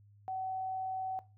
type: tone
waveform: sine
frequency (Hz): 756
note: F#5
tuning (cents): +37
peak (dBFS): -35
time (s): 0.28-1.19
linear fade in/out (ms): 0
effects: noise-tail reverb RT60 0.3 s tail -18 dB re dry + added 102 Hz sine -58 dBFS peak until 1.37 s